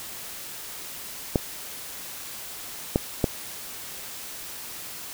clicks, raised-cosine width 2 ms, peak -6 dBFS, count 3, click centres 1.358 / 2.959 / 3.242 s, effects white hiss -38 dBFS RMS until 5.13 s

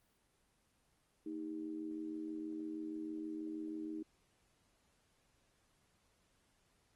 sine tone with amplitude modulation, 313.7 Hz, D#4, 14 cents sharp, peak -37 dBFS, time 1.26-4.03 s, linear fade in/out 5 ms, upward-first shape sine, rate 86.3 Hz, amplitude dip 75%, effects pink hiss -75 dBFS RMS until 6.95 s + Opus 24 kbps

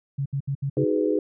sine tone bursts, 138.59 Hz, C#3, in tune, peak -23 dBFS, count 5, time 0.18-0.846 s, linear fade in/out 10 ms, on 78 ms, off 69 ms
sine chord, G# minor seventh, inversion second, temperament just, 311.5 / 373.8 / 415.3 / 498.4 Hz, D#4 / F#4 / G#4 / B4, +2 / +18 / 0 / +16 cents, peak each -24 / -29 / -24 / -27 dBFS, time 0.77-1.19 s, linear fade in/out 2 ms
effects none

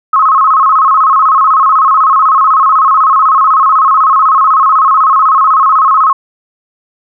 sine tone with vibrato, 1174.7 Hz, D6, in tune, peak -4 dBFS, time 0.13-6.13 s, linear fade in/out 5 ms, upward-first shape square, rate 16 Hz, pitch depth 140 cents each way, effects none

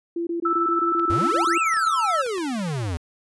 sine tone bursts, 339.6 Hz, F4, 48 cents flat, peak -23 dBFS, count 11, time 0.16-1.58 s, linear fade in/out 5 ms, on 110 ms, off 21 ms
sine tone with tremolo, 1318.5 Hz, E6, in tune, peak -18 dBFS, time 0.45-2.22 s, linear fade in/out 5 ms, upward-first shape sine, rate 19 Hz, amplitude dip 40%
clicks, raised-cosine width 0.3 ms, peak -24 dBFS, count 11, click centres 0.996 / 1.136 / 1.206 / 1.365 / 1.739 / 1.769 / 1.872 / 2.264 / 2.381 / 2.594 / 2.685 s
square exponential two-way sweep, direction up then down, 79.3 to 2800 to 79.3 Hz, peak -25 dBFS, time 1.1-2.97 s, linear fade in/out 0 ms, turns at 1.58 s
effects resampled to 24000 Hz

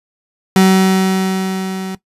35% pulse tone with level ramp, 189.3 Hz, F#3, 40 cents sharp, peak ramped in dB -4 to -20 dBFS, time 0.56-1.95 s, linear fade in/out 2 ms, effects noise-tail reverb RT60 0.1 s tail -17 dB re dry + resampled to 32000 Hz

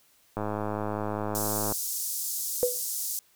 click train, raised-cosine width 1 ms, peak -17 dBFS, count 143, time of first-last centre 0.37-1.722 s, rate 105 Hz
white band-pass noise, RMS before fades -32 dBFS, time 1.35-3.19 s, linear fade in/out 0 ms, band 5500 to 16000 Hz, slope 24 dB/octave
sine tone with exponential decay, 493.9 Hz, B4, in tune, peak -17 dBFS, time 2.63-2.81 s, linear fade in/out 0 ms, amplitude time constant 37 ms
effects white hiss -63 dBFS RMS until 3.35 s

